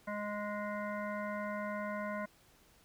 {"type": "harmonic tone", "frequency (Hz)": 207.7, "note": "G#3", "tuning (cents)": 0, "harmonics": [1, 3, 5, 7, 9, 10], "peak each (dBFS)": [-41, -40, -43, -45, -50, -50], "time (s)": [0.07, 2.26], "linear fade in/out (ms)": 10, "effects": ["pink hiss -65 dBFS RMS until 2.84 s"]}